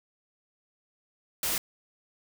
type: noise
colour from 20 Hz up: white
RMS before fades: -29 dBFS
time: 1.43-1.58 s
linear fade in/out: 2 ms
effects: none